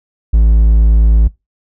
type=tone; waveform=triangle; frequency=54.6 Hz; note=A1; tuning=13 cents flat; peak=-3 dBFS; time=0.33-1.28 s; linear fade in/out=10 ms; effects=noise-tail reverb RT60 0.2 s tail -21 dB re dry